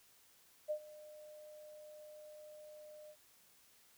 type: tone with ADSR envelope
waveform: sine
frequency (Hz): 606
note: D#5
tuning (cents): -46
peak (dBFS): -33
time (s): 0.68-3.16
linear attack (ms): 27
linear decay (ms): 80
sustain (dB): -19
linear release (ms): 57
effects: white hiss -67 dBFS RMS until 3.97 s